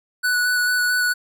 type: tone with vibrato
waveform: square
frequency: 1480 Hz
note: F#6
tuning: in tune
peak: -18 dBFS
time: 0.23-1.14 s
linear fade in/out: 20 ms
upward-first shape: square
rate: 4.5 Hz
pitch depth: 10 cents each way
effects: none